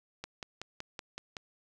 click train, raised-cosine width 0.2 ms, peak -22 dBFS, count 7, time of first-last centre 0.24-1.368 s, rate 5.32 Hz, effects none

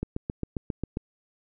click train, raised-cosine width 3 ms, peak -16 dBFS, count 8, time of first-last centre 0.03-0.971 s, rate 7.44 Hz, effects none

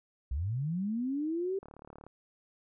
sine linear sweep, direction up, 58.3 to 395.7 Hz, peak -30 dBFS, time 0.31-1.59 s, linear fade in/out 5 ms
click train, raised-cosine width 1 ms, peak -35 dBFS, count 17, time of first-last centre 1.63-2.066 s, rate 36.7 Hz
effects none

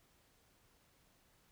silence, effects pink hiss -71 dBFS RMS until 1.51 s

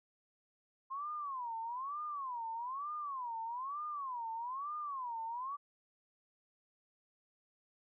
sine tone with vibrato, 1045 Hz, C6, 2 cents flat, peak -38 dBFS, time 0.9-5.57 s, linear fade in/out 20 ms, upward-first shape sine, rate 1.1 Hz, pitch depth 260 cents each way, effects none

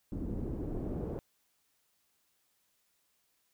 pink noise with low-pass filter sweep, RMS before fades -37 dBFS, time 0.12-1.19 s, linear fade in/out 0 ms, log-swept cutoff 280 to 440 Hz, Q 1.6, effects white hiss -75 dBFS RMS until 3.53 s

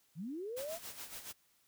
sine linear sweep, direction up, 138.7 to 698.5 Hz, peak -39 dBFS, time 0.15-0.79 s, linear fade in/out 50 ms
white noise with tremolo, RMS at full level -45 dBFS, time 0.56-1.33 s, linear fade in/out 20 ms, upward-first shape sine, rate 7.1 Hz, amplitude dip 65%
effects white hiss -72 dBFS RMS until 1.67 s

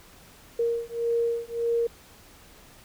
sine beating tone pair, 466.2 / 467.9 Hz, A#4 / A#4, 0 / +6 cents, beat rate 1.7 Hz, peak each -27 dBFS, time 0.59-1.87 s, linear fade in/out 5 ms, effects pink hiss -52 dBFS RMS until 2.84 s

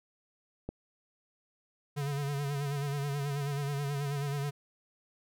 click, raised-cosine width 2 ms, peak -23 dBFS, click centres 0.69 s
square tone with vibrato, 142 Hz, C#3, 42 cents sharp, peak -32 dBFS, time 1.96-4.51 s, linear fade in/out 20 ms, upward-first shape sine, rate 9.3 Hz, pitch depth 50 cents each way
effects none

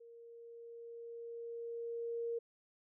sine tone with level ramp, 466.2 Hz, A#4, in tune, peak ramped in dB -54 to -35 dBFS, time 0-2.39 s, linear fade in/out 10 ms, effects none

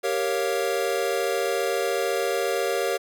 square chord, G half-diminished seventh, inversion none, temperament equal, 392 / 466.2 / 554.4 / 698.5 Hz, G4 / Bb4 / Db5 / F5, 0 / 0 / 0 / 0 cents, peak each -29 / -28 / -29 / -32 dBFS, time 0.03-2.98 s, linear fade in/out 20 ms, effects none

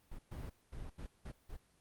brown noise bursts at uneven times, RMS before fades -45 dBFS, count 6, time 0.11-0.19 / 0.31-0.5 / 0.72-0.9 / 0.98-1.07 / 1.25-1.32 / 1.49-1.57 s, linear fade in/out 10 ms, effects pink hiss -71 dBFS RMS until 1.8 s + Opus 32 kbps

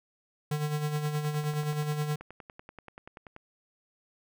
square tone with tremolo, 150 Hz, D3, 37 cents sharp, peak -27 dBFS, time 0.51-2.16 s, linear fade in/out 5 ms, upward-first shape sine, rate 9.5 Hz, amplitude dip 55%
click train, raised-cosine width 0.5 ms, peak -30 dBFS, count 26, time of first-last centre 0.96-3.364 s, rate 10.4 Hz
effects none

